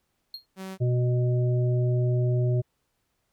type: tone with exponential decay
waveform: triangle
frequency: 4244 Hz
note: C8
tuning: 24 cents sharp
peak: -30 dBFS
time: 0.34-0.46 s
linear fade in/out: 2 ms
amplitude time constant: 24 ms
type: tone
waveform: sawtooth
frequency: 190 Hz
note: F#3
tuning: 46 cents sharp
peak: -31 dBFS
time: 0.56-0.78 s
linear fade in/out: 50 ms
type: harmonic tone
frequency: 123.47 Hz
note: B2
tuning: in tune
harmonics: 1 / 3 / 5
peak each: -21 / -31 / -35 dBFS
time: 0.8-2.62 s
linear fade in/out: 20 ms
effects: pink hiss -75 dBFS RMS until 3.32 s